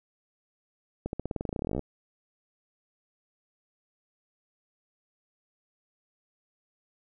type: accelerating click train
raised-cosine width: 2 ms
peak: -18 dBFS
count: 22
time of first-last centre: 1.06-1.793 s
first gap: 71 ms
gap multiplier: 0.92
effects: none